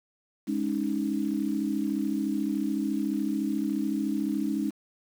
sine chord, Ab suspended fourth, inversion none, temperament equal, 207.7 / 277.2 / 311.1 Hz, Ab3 / Db4 / Eb4, 0 / 0 / 0 cents, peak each -30 dBFS, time 0.47-4.71 s, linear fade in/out 20 ms, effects 8-bit

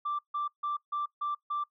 sine tone bursts, 1174.7 Hz, D6, in tune, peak -28 dBFS, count 6, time 0.05-1.64 s, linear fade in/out 10 ms, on 140 ms, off 150 ms, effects noise-tail reverb RT60 0.1 s tail -21 dB re dry + tanh soft clip ceiling -26 dBFS

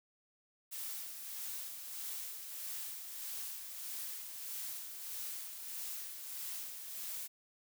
blue noise with tremolo, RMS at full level -42 dBFS, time 0.71-7.28 s, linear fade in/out 20 ms, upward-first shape sine, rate 1.6 Hz, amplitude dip 45%, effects none

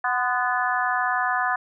harmonic tone with a mistuned harmonic, 247.1 Hz, B3, 1 cent sharp, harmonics 3 / 4 / 5 / 6 / 7, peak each -26 / -27 / -28 / -28 / -27 dBFS, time 0.04-1.56 s, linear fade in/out 5 ms, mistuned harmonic 4, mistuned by +51 cents, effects none

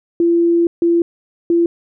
sine tone bursts at uneven times, 340 Hz, F4, 46 cents flat, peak -10 dBFS, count 3, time 0.2-0.67 / 0.82-1.02 / 1.5-1.66 s, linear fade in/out 2 ms, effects none

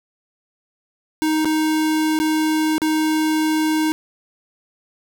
square tone with dropouts, 312.2 Hz, D#4, 6 cents sharp, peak -17 dBFS, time 1.22-3.92 s, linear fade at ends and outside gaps 0 ms, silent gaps 1.447-1.455 / 2.19-2.2 / 2.781-2.818 s, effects none

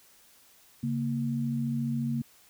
sine tone pair together, 137.8 / 232 Hz, C#3 / A#3, -10 / -8 cents, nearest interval major sixth, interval 902 cents, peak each -31 / -29 dBFS, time 0.83-2.22 s, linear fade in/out 5 ms, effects white hiss -59 dBFS RMS until 2.49 s

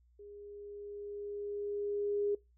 sine tone with level ramp, 409.2 Hz, G#4, 26 cents flat, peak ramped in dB -49 to -29 dBFS, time 0.19-2.35 s, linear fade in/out 5 ms, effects noise-tail reverb RT60 0.2 s tail -22 dB re dry + added 60 Hz sine -64 dBFS peak until 2.57 s

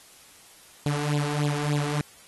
sawtooth tone with flanger, 146.83 Hz, D3, in tune, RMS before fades -26 dBFS, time 0.86-2.01 s, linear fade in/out 0 ms, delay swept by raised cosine 0.25 to 2.65 ms, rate 3.4 Hz, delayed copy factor +0.7, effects white hiss -52 dBFS RMS until 2.27 s + AAC 32 kbps

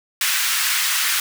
pink high-pass noise, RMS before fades -20 dBFS, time 0.21-1.2 s, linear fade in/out 2 ms, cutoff 1400 Hz, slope 24 dB/octave, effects none

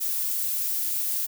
violet noise, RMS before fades -27 dBFS, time 0-1.27 s, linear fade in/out 20 ms, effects none

